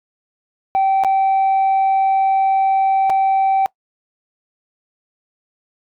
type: tone with dropouts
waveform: sine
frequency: 774 Hz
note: G5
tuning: 22 cents flat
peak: -10 dBFS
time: 0.75-3.66 s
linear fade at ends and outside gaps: 0 ms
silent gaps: 1.037-1.047 / 3.097-3.101 s
effects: noise-tail reverb RT60 0.1 s tail -24 dB re dry + tanh soft clip ceiling -11 dBFS